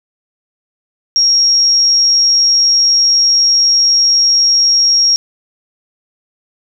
sine tone, 5588 Hz, F8, in tune, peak -7 dBFS, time 1.16-5.16 s, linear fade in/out 0 ms, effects none

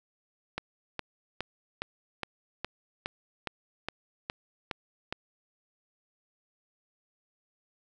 click train, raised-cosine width 0.3 ms, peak -16 dBFS, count 12, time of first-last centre 0.58-5.125 s, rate 2.42 Hz, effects none

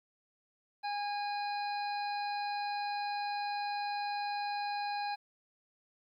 harmonic tone, 820 Hz, G#5, 22 cents flat, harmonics 1 / 2 / 3 / 5 / 6, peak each -34 / -45 / -46 / -45 / -53 dBFS, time 0.83-5.16 s, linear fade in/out 20 ms, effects 12-bit

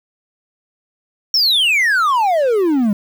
triangle exponential sweep, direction down, 5588 to 196 Hz, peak -10 dBFS, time 1.34-2.93 s, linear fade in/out 2 ms, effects 7-bit

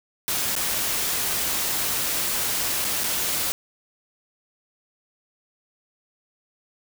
white noise with dropouts, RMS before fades -25 dBFS, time 0.28-3.52 s, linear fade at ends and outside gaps 0 ms, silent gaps 0.553-0.564 / 2.845-2.849 / 3.036-3.041 s, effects none

